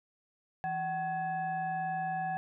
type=tone with frequency modulation; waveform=sine; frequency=756 Hz; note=F#5; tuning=37 cents sharp; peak=-31 dBFS; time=0.64-2.37 s; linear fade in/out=0 ms; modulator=922 Hz; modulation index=0.64; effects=none